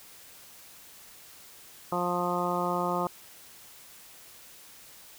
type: harmonic tone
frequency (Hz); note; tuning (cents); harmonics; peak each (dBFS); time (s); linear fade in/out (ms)
176.8; F3; +22; 1 / 2 / 3 / 4 / 5 / 6 / 7; -34 / -34 / -34 / -34 / -34 / -34 / -34; 1.92-3.07; 2
effects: white hiss -51 dBFS RMS until 5.18 s